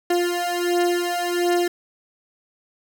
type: beating tone pair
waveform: 30% pulse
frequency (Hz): 350.1 / 351.5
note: F4 / F4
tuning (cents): +4 / +11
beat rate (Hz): 1.4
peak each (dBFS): -20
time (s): 0.1-1.68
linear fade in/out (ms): 5
effects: none